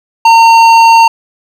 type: tone with hard clipping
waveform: sine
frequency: 913 Hz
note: A#5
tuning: 36 cents flat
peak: -3 dBFS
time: 0.25-1.08 s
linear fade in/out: 5 ms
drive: 11 dB
effects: none